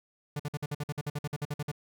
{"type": "tone bursts", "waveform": "45% pulse", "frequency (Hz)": 146.83, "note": "D3", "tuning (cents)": 0, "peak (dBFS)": -31, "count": 16, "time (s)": [0.36, 1.716], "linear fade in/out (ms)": 5, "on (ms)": 36, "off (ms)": 52, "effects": []}